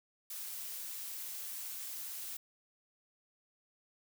blue noise, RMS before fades -43 dBFS, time 0.3-2.37 s, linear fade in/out 5 ms, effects none

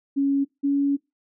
sine tone pair in turn, 277.6 / 281 Hz, C#4 / C#4, +3 / +24 cents, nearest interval unison, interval 21 cents, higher second, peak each -18 dBFS, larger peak neither, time 0.16-0.45 / 0.63-0.97 s, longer second, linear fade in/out 20 ms, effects noise-tail reverb RT60 0.2 s tail -21 dB re dry

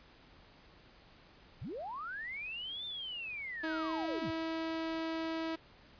sine linear two-way sweep, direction up then down, 66.8 to 3607 to 66.8 Hz, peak -39 dBFS, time 1.61-4.31 s, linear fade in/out 10 ms, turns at 2.85 s
sawtooth tone with pitch glide, 318.5 to 324.4 Hz, D#4 to E4, +41 to -28 cents, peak -31 dBFS, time 3.63-5.56 s, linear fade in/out 10 ms, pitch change +31 cents, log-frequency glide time 3.77-4.12 s
effects pink hiss -60 dBFS RMS until 5.99 s + resampled to 11025 Hz

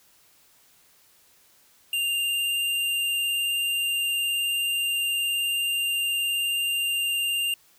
square tone with vibrato, 2794 Hz, F7, in tune, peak -24 dBFS, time 1.93-7.54 s, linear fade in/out 2 ms, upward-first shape triangle, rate 19 Hz, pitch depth 14 cents each way, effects white hiss -59 dBFS RMS until 7.78 s

